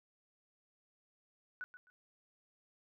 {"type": "tone with echo", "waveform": "sine", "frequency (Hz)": 1480, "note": "F#6", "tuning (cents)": 0, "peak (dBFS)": -40, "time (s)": [1.61, 1.64], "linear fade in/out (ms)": 0, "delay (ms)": 130, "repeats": 2, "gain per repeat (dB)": -12, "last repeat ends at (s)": 1.9, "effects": []}